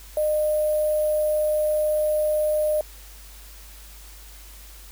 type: tone with sample-and-hold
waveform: sine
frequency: 609 Hz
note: D#5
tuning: 37 cents flat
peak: -19 dBFS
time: 0.17-2.81 s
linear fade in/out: 2 ms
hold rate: 11025 Hz
effects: added 50 Hz sine -43 dBFS peak until 4.91 s + white hiss -47 dBFS RMS until 4.91 s